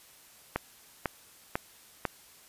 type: click train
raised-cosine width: 0.5 ms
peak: -13 dBFS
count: 4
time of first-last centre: 0.56-2.053 s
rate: 2.01 Hz
effects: white hiss -56 dBFS RMS until 2.48 s + resampled to 32000 Hz